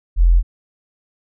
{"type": "tone", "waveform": "sine", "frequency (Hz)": 42.9, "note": "F1", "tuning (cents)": -30, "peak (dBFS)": -8, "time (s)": [0.16, 0.43], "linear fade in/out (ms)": 50, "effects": []}